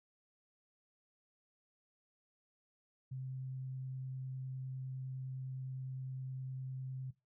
sine tone with vibrato, 130.81 Hz, C3, in tune, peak -40 dBFS, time 3.11-7.11 s, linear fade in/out 10 ms, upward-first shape triangle, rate 9.8 Hz, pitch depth 8 cents each way, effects noise-tail reverb RT60 0.2 s tail -17 dB re dry

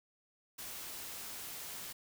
white noise, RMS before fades -45 dBFS, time 0.58-1.93 s, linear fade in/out 10 ms, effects none

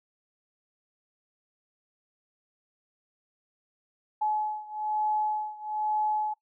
sine beating tone pair, 852 / 853.1 Hz, G#5 / G#5, +44 / +46 cents, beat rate 1.1 Hz, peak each -29 / -31 dBFS, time 4.21-6.34 s, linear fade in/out 10 ms, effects noise-tail reverb RT60 0.1 s tail -20 dB re dry

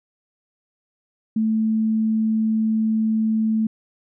sine tone, 220 Hz, A3, in tune, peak -17 dBFS, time 1.36-3.67 s, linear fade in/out 5 ms, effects none

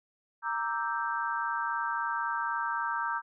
sine chord, E half-diminished seventh, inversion second, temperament equal, 932.3 / 1174.7 / 1318.5 / 1568 Hz, Bb5 / D6 / E6 / G6, 0 / 0 / 0 / 0 cents, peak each -33 / -36 / -36 / -34 dBFS, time 0.42-3.22 s, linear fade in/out 50 ms, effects none

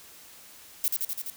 violet noise with echo, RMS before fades -25 dBFS, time 0.84-0.88 s, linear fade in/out 0 ms, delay 84 ms, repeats 5, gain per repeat -2 dB, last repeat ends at 1.3 s, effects white hiss -50 dBFS RMS until 1.36 s

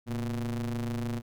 square ring-modulated tone, 61.74 Hz, B1, in tune, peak -28 dBFS, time 0.06-1.22 s, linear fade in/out 50 ms, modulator 172 Hz, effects none

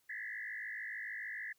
sine tone with frequency modulation, 1854 Hz, A#6, 10 cents flat, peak -40 dBFS, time 0.09-1.53 s, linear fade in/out 10 ms, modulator 53.4 Hz, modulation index 3.5, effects white hiss -75 dBFS RMS until 1.58 s

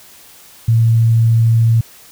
sine tone, 114.2 Hz, A#2, 35 cents flat, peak -8 dBFS, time 0.68-1.81 s, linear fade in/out 5 ms, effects white hiss -42 dBFS RMS until 2.11 s

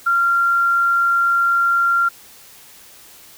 sine tone, 1382 Hz, F6, 19 cents flat, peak -13 dBFS, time 0.06-2.09 s, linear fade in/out 10 ms, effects white hiss -44 dBFS RMS until 3.37 s

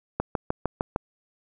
click train, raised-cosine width 1 ms, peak -10 dBFS, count 6, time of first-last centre 0.2-0.961 s, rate 6.57 Hz, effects none

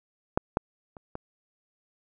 clicks, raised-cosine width 1 ms, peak -8 / -9 / -30 / -21 dBFS, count 4, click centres 0.375 / 0.571 / 0.968 / 1.154 s, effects none

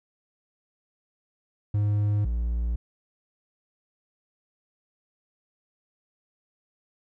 triangle tone pair in turn, 103.83 / 58.27 Hz, G#2 / A#1, 0 / 0 cents, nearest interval minor seventh, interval 1000 cents, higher first, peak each -19 / -22 dBFS, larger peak first, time 1.74-2.25 / 2.25-2.76 s, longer neither, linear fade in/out 5 ms, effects none

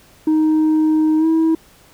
sine tone with pitch glide, 311.9 to 322.9 Hz, D#4 to E4, +4 to -36 cents, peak -9 dBFS, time 0.27-1.55 s, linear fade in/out 5 ms, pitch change +60 cents, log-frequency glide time 1.18-1.26 s, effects tanh soft clip ceiling -11 dBFS + pink hiss -49 dBFS RMS until 1.93 s

